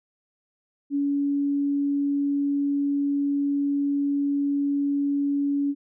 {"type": "tone", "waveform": "sine", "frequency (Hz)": 283.2, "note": "C#4", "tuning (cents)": 37, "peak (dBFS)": -21, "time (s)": [0.9, 5.75], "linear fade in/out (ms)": 50, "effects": []}